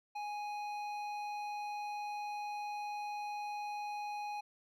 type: tone with hard clipping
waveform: sine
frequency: 830.6 Hz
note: G#5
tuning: in tune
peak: -40 dBFS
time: 0.15-4.41 s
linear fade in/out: 10 ms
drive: 10 dB
effects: none